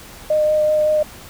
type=tone with vibrato; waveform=sine; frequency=611 Hz; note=D#5; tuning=32 cents flat; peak=-13 dBFS; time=0.3-1.03 s; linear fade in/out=5 ms; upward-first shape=sine; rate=5.3 Hz; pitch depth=10 cents each way; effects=pink hiss -39 dBFS RMS until 1.29 s